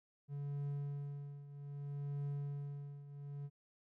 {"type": "tone with tremolo", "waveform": "triangle", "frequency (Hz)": 142.6, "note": "C#3", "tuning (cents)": 49, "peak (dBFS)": -35, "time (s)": [0.28, 3.5], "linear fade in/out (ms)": 50, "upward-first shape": "triangle", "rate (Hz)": 0.63, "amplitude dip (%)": 80, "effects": []}